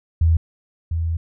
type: tone pair in turn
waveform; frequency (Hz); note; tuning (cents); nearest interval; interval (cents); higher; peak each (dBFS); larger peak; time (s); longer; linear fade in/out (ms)
sine; 81.8 / 82.51; E2 / E2; -13 / +2; unison; 15; second; -12 / -19; first; 0.21-0.37 / 0.91-1.17; second; 5
effects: none